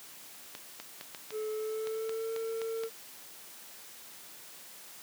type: clicks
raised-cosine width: 0.2 ms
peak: -24 dBFS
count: 10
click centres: 0.551 / 0.8 / 1.011 / 1.148 / 1.306 / 1.872 / 2.094 / 2.363 / 2.617 / 2.836 s
type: tone with pitch glide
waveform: triangle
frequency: 431.8 to 451.2 Hz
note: A4 to A4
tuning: -33 to +44 cents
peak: -31 dBFS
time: 1.31-2.9 s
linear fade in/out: 50 ms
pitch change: +77 cents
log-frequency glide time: 1.54-2.32 s
effects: white hiss -50 dBFS RMS until 5.02 s + high-pass 150 Hz 12 dB/octave